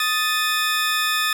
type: tone pair together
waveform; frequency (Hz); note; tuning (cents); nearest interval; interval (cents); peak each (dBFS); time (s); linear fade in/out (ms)
20% pulse; 1246.7 / 1758; D#6 / A6; +3 / -2; tritone; 595; -17; 0-1.33; 2
effects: none